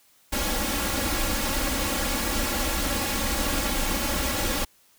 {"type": "noise with comb filter", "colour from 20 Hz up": "pink", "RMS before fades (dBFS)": -26, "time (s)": [0.32, 4.65], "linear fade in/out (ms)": 10, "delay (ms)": 3.6, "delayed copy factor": 0.85, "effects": ["white hiss -60 dBFS RMS until 4.98 s"]}